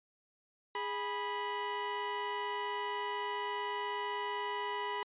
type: tone pair together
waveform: sawtooth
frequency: 413.1 / 982.5 Hz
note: G#4 / B5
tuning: -9 / -9 cents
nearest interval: octave + minor third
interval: 1500 cents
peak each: -36 / -32 dBFS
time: 0.75-5.03 s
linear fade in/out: 2 ms
effects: resampled to 8000 Hz